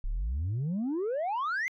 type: exponential sweep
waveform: sine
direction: up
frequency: 30.87 to 2131 Hz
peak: -26 dBFS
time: 0.04-1.68 s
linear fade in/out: 0 ms
effects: tanh soft clip ceiling -27 dBFS